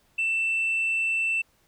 sine tone, 2670 Hz, E7, 22 cents sharp, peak -21 dBFS, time 0.18-1.42 s, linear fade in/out 10 ms, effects tanh soft clip ceiling -20 dBFS + pink hiss -65 dBFS RMS until 1.67 s

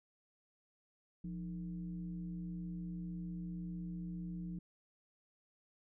sine tone with frequency modulation, 174.9 Hz, F3, 3 cents sharp, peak -40 dBFS, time 1.24-4.59 s, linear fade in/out 5 ms, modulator 134 Hz, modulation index 0.54, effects none

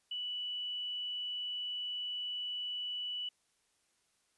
sine tone, 2960 Hz, F#7, in tune, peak -36 dBFS, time 0.11-3.29 s, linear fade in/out 5 ms, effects white hiss -75 dBFS RMS until 4.37 s + resampled to 24000 Hz

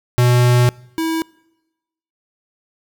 square tone pair in turn, 122.8 / 324.5 Hz, B2 / E4, -9 / -27 cents, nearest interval octave + perfect fourth, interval 1682 cents, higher second, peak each -11 / -18 dBFS, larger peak first, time 0.18-0.69 / 0.98-1.22 s, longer first, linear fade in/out 0 ms, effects noise-tail reverb RT60 1.0 s tail -25 dB re dry

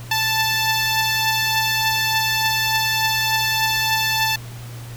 10% pulse beating tone pair, 880 / 883.4 Hz, A5 / A5, 0 / +7 cents, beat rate 3.4 Hz, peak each -10 / -17 dBFS, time 0.11-4.36 s, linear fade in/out 5 ms, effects added 119 Hz sine -32 dBFS peak until 4.96 s + pink hiss -41 dBFS RMS until 4.96 s

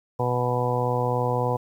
harmonic tone, 123.47 Hz, B2, in tune, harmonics 1 / 2 / 3 / 4 / 5 / 6 / 7 / 8, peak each -26 / -34 / -34 / -26 / -35 / -31 / -31 / -30 dBFS, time 0.19-1.57 s, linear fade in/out 10 ms, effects 9-bit

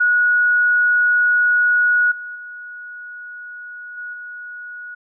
sine tone with level steps, 1458 Hz, F#6, 26 cents flat, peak -12 / -28 / -31 / -27 / -30 dBFS, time 0-4.95 s, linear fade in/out 10 ms, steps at 2.11 / 2.35 / 3.97 / 4.13 s, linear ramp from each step 10 ms, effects none

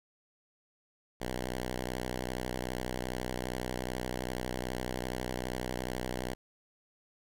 5% pulse tone with vibrato, 62.5 Hz, B1, 21 cents sharp, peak -23 dBFS, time 1.2-6.35 s, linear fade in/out 20 ms, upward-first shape sine, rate 12 Hz, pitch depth 72 cents each way, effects none

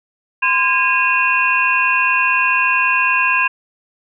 sine tone cluster, 1029 / 1628 / 2493 / 2722 Hz, C6 / G#6 / D#7 / F7, -29 / -35 / +3 / -45 cents, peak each -18 dBFS, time 0.42-3.48 s, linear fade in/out 10 ms, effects none

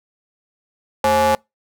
square ring-modulated tone, 155.56 Hz, D#3, in tune, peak -11 dBFS, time 1.04-1.35 s, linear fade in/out 2 ms, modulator 691 Hz, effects noise-tail reverb RT60 0.2 s tail -26 dB re dry

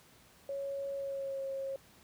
sine tone with pitch glide, 554.4 to 541.7 Hz, C#5 to C#5, 0 to -40 cents, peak -35 dBFS, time 0.49-1.76 s, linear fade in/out 2 ms, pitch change -40 cents, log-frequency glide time 0.95-1.43 s, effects pink hiss -61 dBFS RMS until 2.03 s + high-pass 60 Hz 12 dB/octave

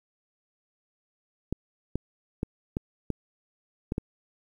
clicks, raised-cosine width 3 ms, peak -15 dBFS, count 7, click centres 1.526 / 1.956 / 2.431 / 2.769 / 3.103 / 3.921 / 3.981 s, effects 9-bit

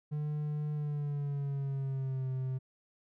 triangle tone with pitch glide, 149.8 to 130.41 Hz, D3 to C3, +35 to -5 cents, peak -30 dBFS, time 0.11-2.59 s, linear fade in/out 20 ms, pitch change -240 cents, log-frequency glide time 0.72-2.29 s, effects none

